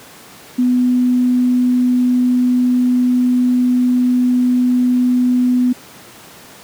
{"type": "tone", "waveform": "sine", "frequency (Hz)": 248.9, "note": "B3", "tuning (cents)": 14, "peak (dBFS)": -10, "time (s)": [0.58, 5.73], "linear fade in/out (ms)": 10, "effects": ["pink hiss -39 dBFS RMS until 6.63 s", "high-pass 150 Hz 12 dB/octave"]}